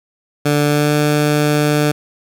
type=tone with pitch glide; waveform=15% pulse; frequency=146.83 to 148.79 Hz; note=D3 to D3; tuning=0 to +23 cents; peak=-6 dBFS; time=0.45-1.92 s; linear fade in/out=10 ms; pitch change=+23 cents; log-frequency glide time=0.66-0.94 s; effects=none